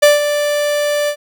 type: tone with ADSR envelope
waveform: 45% pulse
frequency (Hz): 587.3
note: D5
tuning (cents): 0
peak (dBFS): -4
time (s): 0.02-1.16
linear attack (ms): 12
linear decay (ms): 160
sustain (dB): -10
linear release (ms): 75
effects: none

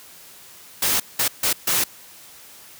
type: noise bursts at uneven times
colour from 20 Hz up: white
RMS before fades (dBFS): -20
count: 4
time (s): 0.82-1 / 1.19-1.28 / 1.43-1.53 / 1.67-1.84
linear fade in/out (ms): 5
effects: white hiss -45 dBFS RMS until 2.79 s + high-pass 60 Hz 12 dB/octave

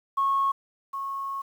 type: tone pair in turn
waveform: sine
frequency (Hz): 1096 / 1096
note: C#6 / C#6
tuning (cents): -20 / -20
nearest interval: unison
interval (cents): 0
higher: neither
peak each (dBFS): -20 / -29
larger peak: first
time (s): 0.17-0.52 / 0.93-1.42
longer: second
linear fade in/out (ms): 10
effects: tanh soft clip ceiling -16 dBFS + 9-bit

